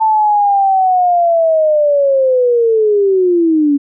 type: linear sweep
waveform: sine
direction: down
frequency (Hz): 886 to 278.7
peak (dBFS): -8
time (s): 0-3.78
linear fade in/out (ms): 20
effects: none